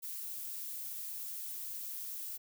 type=noise; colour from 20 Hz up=violet; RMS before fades=-42 dBFS; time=0.02-2.38 s; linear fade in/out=20 ms; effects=none